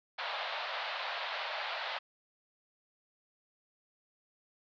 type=band-pass noise; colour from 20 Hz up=pink; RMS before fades=-38 dBFS; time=0.18-1.99 s; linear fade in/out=10 ms; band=580 to 4300 Hz; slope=48 dB/octave; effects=none